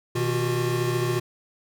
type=tone cluster; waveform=square; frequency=123.7 / 158.1 / 357.5 / 385.9 Hz; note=B2 / D#3 / F4 / G4; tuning=+3 / +28 / +41 / -27 cents; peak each=-27 / -33 / -27 / -33 dBFS; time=0.15-1.2 s; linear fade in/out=10 ms; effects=none